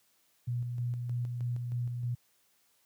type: tone with tremolo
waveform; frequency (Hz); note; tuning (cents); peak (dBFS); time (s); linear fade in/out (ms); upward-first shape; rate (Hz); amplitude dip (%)
sine; 121.3; B2; -31; -29; 0.47-2.15; 10; square; 3.2; 35
effects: white hiss -70 dBFS RMS until 2.85 s + high-pass 80 Hz 12 dB/octave